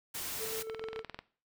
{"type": "noise", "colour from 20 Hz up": "white", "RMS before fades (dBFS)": -39, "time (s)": [0.14, 0.63], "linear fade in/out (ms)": 10}
{"type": "tone with tremolo", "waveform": "triangle", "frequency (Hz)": 443.8, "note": "A4", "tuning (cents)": 15, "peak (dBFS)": -34, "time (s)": [0.38, 1.04], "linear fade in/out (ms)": 50, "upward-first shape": "square", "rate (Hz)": 6.9, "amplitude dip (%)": 40}
{"type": "clicks", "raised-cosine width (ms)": 0.3, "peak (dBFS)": -25, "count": 12, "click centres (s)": [0.698, 0.747, 0.795, 0.84, 0.886, 0.931, 0.961, 0.992, 1.047, 1.097, 1.145, 1.19]}
{"effects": ["noise-tail reverb RT60 0.4 s tail -18 dB re dry"]}